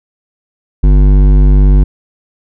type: tone with hard clipping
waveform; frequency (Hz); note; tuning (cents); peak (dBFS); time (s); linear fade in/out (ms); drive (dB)
triangle; 49; G1; 0; -5; 0.83-1.84; 10; 16
effects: none